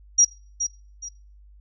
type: tone with echo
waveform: sine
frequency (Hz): 5710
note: F8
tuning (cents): +37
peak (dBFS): -12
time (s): 0.18-0.25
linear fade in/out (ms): 10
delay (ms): 420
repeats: 2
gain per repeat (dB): -10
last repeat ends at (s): 1.09
effects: noise-tail reverb RT60 0.4 s tail -20 dB re dry + added 50 Hz sine -47 dBFS peak until 1.6 s